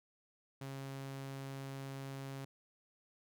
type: tone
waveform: sawtooth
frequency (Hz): 136.1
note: C#3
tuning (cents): -31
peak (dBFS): -39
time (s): 0.61-2.45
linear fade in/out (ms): 5
effects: none